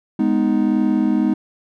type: chord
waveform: triangle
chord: G# minor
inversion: none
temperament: just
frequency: 207.7 / 249.2 / 311.5 Hz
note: G#3 / B3 / D#4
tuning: 0 / +16 / +2 cents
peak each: -17 dBFS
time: 0.19-1.34 s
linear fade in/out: 5 ms
effects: none